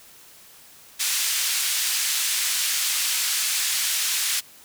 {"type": "band-pass noise", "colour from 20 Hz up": "white", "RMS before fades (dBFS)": -24, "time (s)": [0.99, 4.41], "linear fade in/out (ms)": 20, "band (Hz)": [2000, 9800], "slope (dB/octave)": 12, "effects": ["white hiss -49 dBFS RMS until 4.64 s"]}